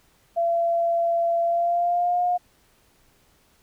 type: tone with pitch glide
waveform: sine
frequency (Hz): 679 to 713.6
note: F5 to F5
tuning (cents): -49 to +37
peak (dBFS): -19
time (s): 0.36-2.38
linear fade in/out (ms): 20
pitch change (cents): +86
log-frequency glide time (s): 1.42-2.23
effects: pink hiss -61 dBFS RMS until 3.62 s